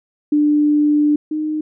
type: tone pair in turn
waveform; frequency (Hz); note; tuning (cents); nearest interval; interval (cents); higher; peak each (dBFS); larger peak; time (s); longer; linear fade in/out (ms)
sine; 296.8 / 307.4; D4 / D#4; +18 / -21; minor second; 61; second; -11 / -18; first; 0.32-1.16 / 1.31-1.61; first; 5
effects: none